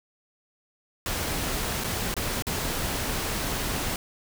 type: noise with dropouts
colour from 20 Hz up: pink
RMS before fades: -29 dBFS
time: 1.06-3.96 s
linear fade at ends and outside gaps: 1 ms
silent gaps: 1.838-1.843 / 2.141-2.166 / 2.423-2.468 s
effects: none